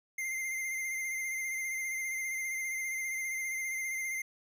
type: tone with vibrato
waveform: square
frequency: 2093 Hz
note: C7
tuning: in tune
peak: -34 dBFS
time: 0.18-4.22 s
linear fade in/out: 5 ms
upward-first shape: sine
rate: 15 Hz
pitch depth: 26 cents each way
effects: none